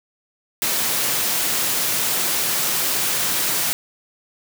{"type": "high-pass noise", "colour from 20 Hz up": "white", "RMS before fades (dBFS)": -21, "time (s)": [0.62, 3.73], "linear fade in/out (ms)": 0, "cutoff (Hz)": 100, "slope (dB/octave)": 48, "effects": []}